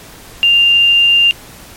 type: tone with quantisation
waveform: sine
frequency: 2794 Hz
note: F7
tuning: in tune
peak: -6 dBFS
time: 0.43-1.31 s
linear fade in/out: 0 ms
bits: 6
effects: pink hiss -36 dBFS RMS until 1.76 s + MP3 64 kbps